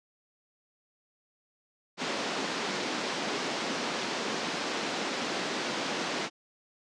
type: band-pass noise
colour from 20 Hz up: pink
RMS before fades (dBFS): -33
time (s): 1.97-6.3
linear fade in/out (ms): 50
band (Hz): 210 to 5900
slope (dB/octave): 24
effects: resampled to 22050 Hz